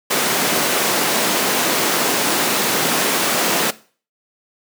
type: high-pass noise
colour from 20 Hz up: pink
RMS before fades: -18 dBFS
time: 0.1-3.71 s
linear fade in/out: 10 ms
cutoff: 230 Hz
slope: 12 dB/octave
effects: noise-tail reverb RT60 0.4 s tail -18 dB re dry + high-pass 150 Hz 12 dB/octave